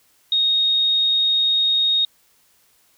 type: tone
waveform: sine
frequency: 3729 Hz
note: A#7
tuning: in tune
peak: -15 dBFS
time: 0.32-2.05 s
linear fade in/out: 2 ms
effects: white hiss -59 dBFS RMS until 2.97 s